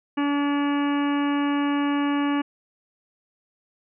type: harmonic tone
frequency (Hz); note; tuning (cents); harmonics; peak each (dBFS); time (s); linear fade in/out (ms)
286.6; D4; -42; 1 / 2 / 3 / 4 / 5 / 6 / 7 / 8 / 9 / 10; -21 / -37 / -32 / -32 / -41 / -36 / -46 / -39 / -45 / -39; 0.17-2.42; 10
effects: none